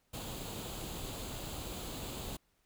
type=noise with comb filter; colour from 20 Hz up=pink; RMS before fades=-42 dBFS; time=0.13-2.37 s; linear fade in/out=10 ms; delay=0.27 ms; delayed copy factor=+0.55; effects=pink hiss -75 dBFS RMS until 2.65 s